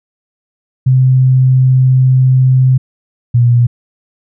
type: tone pair in turn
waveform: sine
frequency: 129.6 / 120.4 Hz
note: C3 / B2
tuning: -16 / -44 cents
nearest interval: minor second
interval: 128 cents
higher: first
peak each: -5 dBFS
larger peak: neither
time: 0.86-2.78 / 3.34-3.67 s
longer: first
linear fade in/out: 10 ms
effects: none